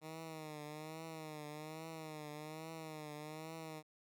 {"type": "tone with vibrato", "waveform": "10% pulse", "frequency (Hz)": 155.56, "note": "D#3", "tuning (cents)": 0, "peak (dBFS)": -38, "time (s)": [0.01, 3.83], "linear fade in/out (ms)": 50, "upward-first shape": "triangle", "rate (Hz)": 1.2, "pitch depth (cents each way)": 82, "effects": []}